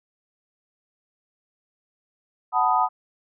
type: chord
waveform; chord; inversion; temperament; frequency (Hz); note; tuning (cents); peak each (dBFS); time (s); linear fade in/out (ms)
sine; B dominant seventh; second; equal; 740 / 880 / 987.8 / 1244.5; F#5 / A5 / B5 / D#6; 0 / 0 / 0 / 0; -23; 2.52-2.89; 50
effects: none